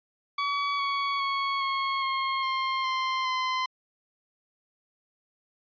sawtooth tone with pitch steps, 1136 / 1120.4 / 1104.9 / 1089.7 / 1074.7 / 1059.9 / 1045.3 / 1030.9 Hz, C#6 / C#6 / C#6 / C#6 / C6 / C6 / C6 / C6, +42 / +18 / -6 / -30 / +46 / +22 / -2 / -26 cents, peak -22 dBFS, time 0.38-3.66 s, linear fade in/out 5 ms, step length 410 ms, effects resampled to 11025 Hz

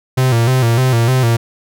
45% pulse tone with vibrato, 122.6 Hz, B2, 12 cents flat, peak -10 dBFS, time 0.17-1.37 s, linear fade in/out 10 ms, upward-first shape square, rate 3.3 Hz, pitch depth 94 cents each way, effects none

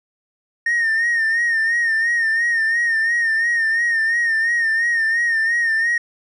triangle tone with vibrato, 1837 Hz, A#6, 26 cents flat, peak -13 dBFS, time 0.66-5.98 s, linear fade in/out 5 ms, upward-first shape sine, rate 2.9 Hz, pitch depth 56 cents each way, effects tanh soft clip ceiling -10 dBFS + resampled to 24000 Hz

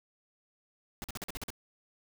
pink noise bursts, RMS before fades -39 dBFS, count 8, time 1.02-1.503 s, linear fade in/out 0 ms, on 21 ms, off 45 ms, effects none

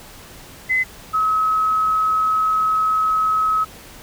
sine tone pair in turn, 2034 / 1281.3 Hz, C7 / E6, -50 / -50 cents, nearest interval minor sixth, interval 800 cents, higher first, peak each -15 dBFS, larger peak neither, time 0.69-0.84 / 1.13-3.65 s, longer second, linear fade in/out 20 ms, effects pink hiss -41 dBFS RMS until 4.02 s

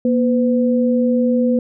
sine tone pair together, 238.4 / 505.2 Hz, A#3 / B4, +39 / +39 cents, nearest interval octave + minor second, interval 1300 cents, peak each -14 / -18 dBFS, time 0.05-1.59 s, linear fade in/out 2 ms, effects none

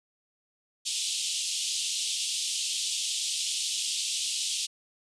pink band-pass noise, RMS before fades -31 dBFS, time 0.85-4.67 s, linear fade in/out 20 ms, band 2900 to 9400 Hz, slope 48 dB/octave, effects none

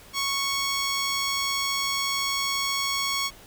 10% pulse tone, 1107 Hz, C#6, 3 cents flat, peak -16 dBFS, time 0.13-3.31 s, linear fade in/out 50 ms, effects pink hiss -49 dBFS RMS until 3.46 s

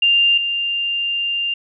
sine tone pair in turn, 2794 / 2794 Hz, F7 / F7, 0 / 0 cents, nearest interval unison, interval 0 cents, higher neither, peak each -11 / -18 dBFS, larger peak first, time 0.02-0.38 / 0.38-1.54 s, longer second, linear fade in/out 5 ms, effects none

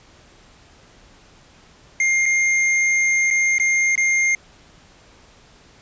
square tone with dropouts, 2117 Hz, C7, 20 cents sharp, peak -16 dBFS, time 2-4.35 s, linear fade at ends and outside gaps 2 ms, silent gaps 2.257-2.261 / 3.304-3.309 / 3.583-3.598 / 3.955-3.977 s, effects pink hiss -50 dBFS RMS until 5.81 s + resampled to 16000 Hz

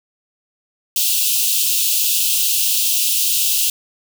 white high-pass noise, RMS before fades -17 dBFS, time 0.96-3.7 s, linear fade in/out 2 ms, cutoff 2600 Hz, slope 96 dB/octave, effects none

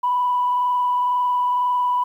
sine tone with frequency modulation, 987.8 Hz, B5, in tune, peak -16 dBFS, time 0.03-2.04 s, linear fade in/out 10 ms, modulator 22 Hz, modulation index 0.49, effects tanh soft clip ceiling -12 dBFS + 9-bit

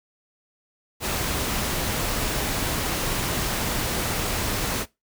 pink noise, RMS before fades -26 dBFS, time 1-4.86 s, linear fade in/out 50 ms, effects noise-tail reverb RT60 0.2 s tail -20 dB re dry

